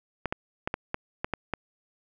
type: clicks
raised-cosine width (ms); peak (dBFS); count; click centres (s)
0.5; -13; 8; 0.257 / 0.325 / 0.675 / 0.741 / 0.944 / 1.245 / 1.337 / 1.537
effects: none